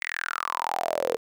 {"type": "tone with high-pass filter sweep", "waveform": "sawtooth", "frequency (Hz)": 41.85, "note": "E1", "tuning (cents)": 27, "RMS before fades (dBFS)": -29, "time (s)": [0.01, 1.17], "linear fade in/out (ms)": 10, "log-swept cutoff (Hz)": [2100, 450], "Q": 8.4, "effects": []}